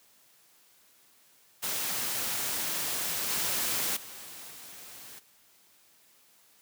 white noise with level steps, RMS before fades -32 / -30 / -45 / -47 dBFS, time 1.62-5.2 s, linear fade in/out 20 ms, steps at 3.29 / 3.96 / 4.5 s, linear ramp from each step 10 ms, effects white hiss -62 dBFS RMS until 6.61 s + high-pass 100 Hz 12 dB/octave

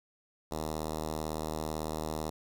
5% pulse tone with notch filter, 78 Hz, D#2, 5 cents sharp, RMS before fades -36 dBFS, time 0.51-2.3 s, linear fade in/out 5 ms, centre 2300 Hz, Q 1.1, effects none

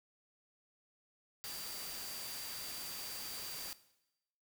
sine tone in noise, 4699 Hz, D8, in tune, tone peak -49 dBFS, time 1.44-3.73 s, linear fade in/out 0 ms, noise white, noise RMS -45 dBFS, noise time 1.44-3.73 s, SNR -7 dB, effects noise-tail reverb RT60 0.9 s tail -17 dB re dry

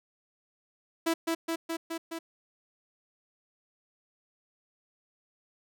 sawtooth tone with echo, 329.6 Hz, E4, in tune, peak -21 dBFS, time 1.06-1.14 s, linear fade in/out 10 ms, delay 210 ms, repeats 5, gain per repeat -2 dB, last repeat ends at 2.19 s, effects none

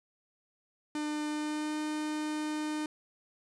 45% pulse tone with pitch glide, 300.8 to 304.8 Hz, D4 to D#4, +42 to -36 cents, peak -32 dBFS, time 0.95-2.86 s, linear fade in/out 2 ms, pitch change +22 cents, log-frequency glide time 1.29-1.77 s, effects resampled to 24000 Hz + 10-bit

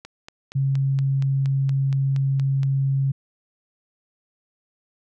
click train, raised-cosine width 0.2 ms, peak -21 dBFS, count 12, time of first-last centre 0.05-2.632 s, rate 4.26 Hz
sine tone, 136.2 Hz, C#3, 30 cents flat, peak -18 dBFS, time 0.55-3.12 s, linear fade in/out 10 ms
effects none

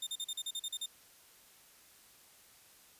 sawtooth tone bursts, 3629 Hz, A#7, 47 cents flat, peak -33 dBFS, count 10, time 0.02-0.86 s, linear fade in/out 5 ms, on 48 ms, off 40 ms, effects white hiss -61 dBFS RMS until 2.99 s + resampled to 32000 Hz

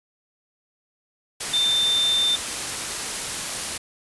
sine tone in noise, 3581 Hz, A7, 30 cents sharp, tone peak -18 dBFS, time 1.53-2.36 s, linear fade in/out 10 ms, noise white, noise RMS -28 dBFS, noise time 1.4-3.78 s, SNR +7 dB, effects resampled to 24000 Hz

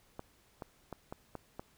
clicks, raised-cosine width 1 ms, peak -27 dBFS, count 6, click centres 0.194 / 0.622 / 0.927 / 1.125 / 1.353 / 1.595 s, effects pink hiss -67 dBFS RMS until 1.77 s

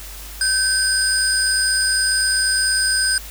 sine tone cluster, 1548 / 4971 / 8660 Hz, G6 / D#8 / C#9, -22 / -2 / -41 cents, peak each -20 dBFS, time 0.41-3.18 s, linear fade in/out 2 ms, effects added 50 Hz sine -35 dBFS peak until 3.3 s + white hiss -37 dBFS RMS until 3.3 s

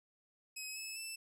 15% pulse tone with pitch steps, 2549 / 2598 / 2648 Hz, D#7 / E7 / E7, +41 / -26 / +7 cents, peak -35 dBFS, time 0.56-1.16 s, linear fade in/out 10 ms, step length 200 ms, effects none

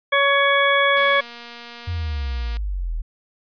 harmonic tone, 560 Hz, C#5, 18 cents sharp, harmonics 1 / 2 / 3 / 4 / 6, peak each -20 / -20 / -20 / -21 / -25 dBFS, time 0.12-1.21 s, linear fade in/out 10 ms
click train, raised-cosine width 0.2 ms, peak -21 dBFS, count 380, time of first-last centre 0.97-2.569 s, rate 237 Hz
sine exponential sweep, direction down, 90.8 to 38.15 Hz, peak -22 dBFS, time 1.87-3.02 s, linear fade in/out 10 ms
effects resampled to 11025 Hz

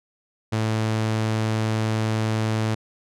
sawtooth tone, 110 Hz, A2, in tune, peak -17 dBFS, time 0.52-2.75 s, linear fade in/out 10 ms, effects low-pass 8000 Hz 12 dB/octave

